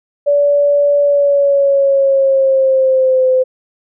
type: tone with pitch glide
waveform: sine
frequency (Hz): 575 to 515.2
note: D5 to C5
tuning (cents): -37 to -27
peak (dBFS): -8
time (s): 0.26-3.44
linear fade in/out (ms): 20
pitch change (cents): -190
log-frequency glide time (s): 1.01-3.27
effects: none